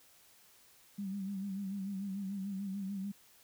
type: tone with vibrato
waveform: sine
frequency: 196 Hz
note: G3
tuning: in tune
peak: -36 dBFS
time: 0.98-3.12 s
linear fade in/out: 10 ms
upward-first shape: sine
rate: 6.8 Hz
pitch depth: 62 cents each way
effects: white hiss -63 dBFS RMS until 3.43 s